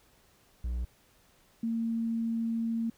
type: tone pair in turn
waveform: triangle / sine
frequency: 60.5 / 228.4 Hz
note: B1 / A#3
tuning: -35 / -35 cents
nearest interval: octave + major seventh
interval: 2300 cents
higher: second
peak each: -28 dBFS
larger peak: neither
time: 0.64-0.85 / 1.63-2.9 s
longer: second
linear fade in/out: 5 ms
effects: pink hiss -64 dBFS RMS until 2.97 s